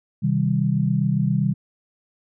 sine tone cluster, 130.8 / 158.2 / 195.9 Hz, C3 / D#3 / G3, 0 / +29 / -1 cents, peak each -22 dBFS, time 0.22-1.54 s, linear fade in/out 20 ms, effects none

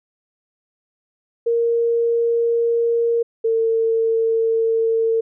sine tone pair in turn, 466.2 / 452.1 Hz, A#4 / A4, 0 / +47 cents, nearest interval minor second, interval 53 cents, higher first, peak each -15 dBFS, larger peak neither, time 1.46-3.23 / 3.44-5.21 s, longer neither, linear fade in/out 10 ms, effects none

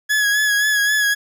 40% pulse tone with vibrato, 1683 Hz, G#6, 23 cents sharp, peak -14 dBFS, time 0.09-1.15 s, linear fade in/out 20 ms, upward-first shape sine, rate 3.8 Hz, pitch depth 36 cents each way, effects none

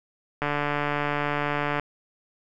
click train, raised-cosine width 0.5 ms, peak -11 dBFS, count 202, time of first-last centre 0.42-1.797 s, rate 146 Hz, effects none

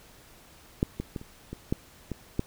clicks, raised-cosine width 3 ms, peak -10 / -18 / -20 / -30 / -23 / -12 / -19 / -12 dBFS, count 8, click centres 0.829 / 1 / 1.162 / 1.214 / 1.53 / 1.725 / 2.117 / 2.394 s, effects pink hiss -54 dBFS RMS until 2.46 s

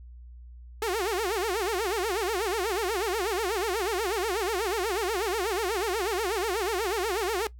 sawtooth tone with vibrato, 404.4 Hz, G#4, 46 cents flat, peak -22 dBFS, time 0.82-7.47 s, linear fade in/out 2 ms, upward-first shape sine, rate 8.2 Hz, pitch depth 240 cents each way, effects noise-tail reverb RT60 0.1 s tail -18 dB re dry + added 60 Hz sine -43 dBFS peak until 7.59 s

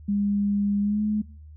sine tone with pitch glide, 202.8 to 211.7 Hz, G#3 to G#3, -41 to +33 cents, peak -21 dBFS, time 0.08-1.22 s, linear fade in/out 10 ms, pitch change +74 cents, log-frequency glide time 0.81-1.02 s, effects noise-tail reverb RT60 0.5 s tail -23 dB re dry + added 76 Hz sine -42 dBFS peak until 1.56 s

